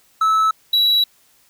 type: tone pair in turn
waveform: triangle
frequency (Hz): 1304 / 3908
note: E6 / B7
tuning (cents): -19 / -19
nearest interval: octave + perfect fifth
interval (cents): 1900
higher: second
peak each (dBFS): -11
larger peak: neither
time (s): 0.21-0.51 / 0.73-1.04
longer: second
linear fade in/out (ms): 5
effects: white hiss -56 dBFS RMS until 1.49 s